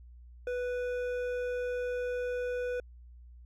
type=tone with hard clipping; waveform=sine; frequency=493.9 Hz; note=B4; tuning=in tune; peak=-33 dBFS; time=0.47-2.8 s; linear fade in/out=2 ms; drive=9 dB; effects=added 60 Hz sine -49 dBFS peak until 3.45 s